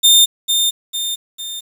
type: tone with echo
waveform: sawtooth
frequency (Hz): 3623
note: A7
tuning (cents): +50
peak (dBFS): -4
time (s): 0.03-0.26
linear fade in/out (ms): 20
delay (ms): 450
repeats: 3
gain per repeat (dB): -6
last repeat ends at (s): 1.61
effects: 7-bit